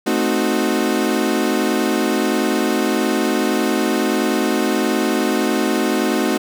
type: chord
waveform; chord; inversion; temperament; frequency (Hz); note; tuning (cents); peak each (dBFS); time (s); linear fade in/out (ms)
35% pulse; A diminished seventh; none; equal; 220 / 261.6 / 311.1 / 370; A3 / C4 / Eb4 / Gb4; 0 / 0 / 0 / 0; -20; 0.06-6.38; 10
effects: none